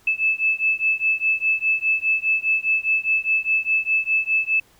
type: beating tone pair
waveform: sine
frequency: 2616 / 2620.9 Hz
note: E7 / E7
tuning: -14 / -11 cents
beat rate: 4.9 Hz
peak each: -21 dBFS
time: 0.07-4.6 s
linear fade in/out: 5 ms
effects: pink hiss -56 dBFS RMS until 4.79 s